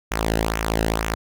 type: tone with flanger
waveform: sawtooth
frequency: 55 Hz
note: A1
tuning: in tune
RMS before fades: -23 dBFS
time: 0.11-1.15 s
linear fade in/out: 10 ms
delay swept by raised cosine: 0.22 to 0.9 ms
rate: 2.1 Hz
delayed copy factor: -0.7
effects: none